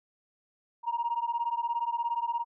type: beating tone pair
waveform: sine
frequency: 932.3 / 949.3 Hz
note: A#5 / A#5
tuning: 0 / +31 cents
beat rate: 17 Hz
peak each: -30 dBFS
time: 0.83-2.45 s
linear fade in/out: 50 ms
effects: tanh soft clip ceiling -22 dBFS